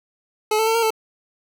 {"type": "tone with pitch steps", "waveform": "25% pulse", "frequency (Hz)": [429.2, 442.2, 449.3, 460.5, 441.1], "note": ["A4", "A4", "A4", "A#4", "A4"], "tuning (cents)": [-43, 9, 36, -21, 4], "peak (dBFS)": -13, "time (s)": [0.51, 0.905], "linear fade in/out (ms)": 5, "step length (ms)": 79, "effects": []}